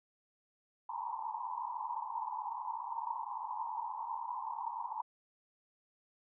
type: band-pass noise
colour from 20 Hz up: pink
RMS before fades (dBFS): -40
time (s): 0.89-5.02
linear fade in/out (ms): 5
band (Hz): 870 to 1000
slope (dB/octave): 96
effects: none